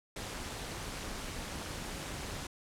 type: noise with amplitude modulation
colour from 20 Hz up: pink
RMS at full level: -38 dBFS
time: 0.16-2.47 s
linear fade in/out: 5 ms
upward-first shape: sine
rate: 216 Hz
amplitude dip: 60%
effects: low-pass 10000 Hz 12 dB/octave